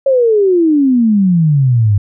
sine exponential sweep, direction down, 554.4 to 98 Hz, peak -7 dBFS, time 0.06-1.98 s, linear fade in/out 5 ms, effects none

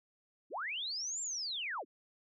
sine linear two-way sweep, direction up then down, 207.7 to 7459 to 207.7 Hz, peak -36 dBFS, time 0.5-1.85 s, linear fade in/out 50 ms, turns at 1.21 s, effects none

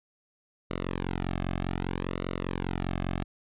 sawtooth tone with flanger, 45 Hz, F#1, 47 cents flat, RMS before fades -32 dBFS, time 0.7-3.24 s, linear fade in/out 10 ms, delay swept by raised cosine 1.2 to 2.12 ms, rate 0.64 Hz, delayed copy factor -0.9, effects resampled to 8000 Hz

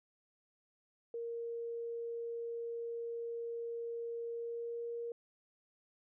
sine tone with pitch glide, 466.2 to 469.2 Hz, A#4 to A#4, 0 to +11 cents, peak -38 dBFS, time 1.14-5.12 s, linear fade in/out 2 ms, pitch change +11 cents, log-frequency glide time 4.32-4.84 s, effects none

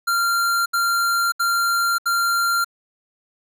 square tone bursts, 1384 Hz, F6, 16 cents flat, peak -18 dBFS, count 4, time 0.07-2.646 s, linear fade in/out 10 ms, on 590 ms, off 72 ms, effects none

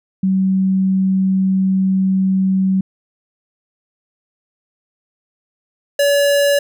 sine / square tone pair in turn, 190 / 569.4 Hz, F#3 / C#5, +46 / +46 cents, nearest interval octave + perfect fifth, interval 1900 cents, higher second, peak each -12 dBFS, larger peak neither, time 0.23-2.81 / 5.99-6.59 s, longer first, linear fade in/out 5 ms, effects none

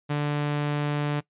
sawtooth tone, 146.83 Hz, D3, in tune, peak -20 dBFS, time 0.09-1.21 s, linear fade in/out 20 ms, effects noise-tail reverb RT60 0.1 s tail -20 dB re dry + resampled to 8000 Hz

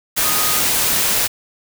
sine tone in noise, 1244.5 Hz, D#6, in tune, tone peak -25 dBFS, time 0.23-0.61 s, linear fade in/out 20 ms, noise white, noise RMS -17 dBFS, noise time 0.16-1.28 s, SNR -11 dB, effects none

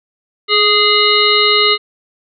harmonic tone with a mistuned harmonic, 415.3 Hz, G#4, in tune, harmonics 1 / 3 / 5 / 7 / 9 / 10, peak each -16 / -16 / -16 / -16 / -16 / -16 dBFS, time 0.48-1.78 s, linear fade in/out 50 ms, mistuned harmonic 1, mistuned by +15 cents, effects none

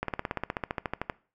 slowing click train, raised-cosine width 0.5 ms, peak -14 dBFS, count 17, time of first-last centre 0.03-1.098 s, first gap 53 ms, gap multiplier 1.03, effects noise-tail reverb RT60 0.4 s tail -21 dB re dry

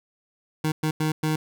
25% pulse tone bursts at uneven times, 155.56 Hz, D#3, in tune, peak -18 dBFS, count 4, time 0.64-0.72 / 0.83-0.91 / 1-1.12 / 1.23-1.36 s, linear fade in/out 5 ms, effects none

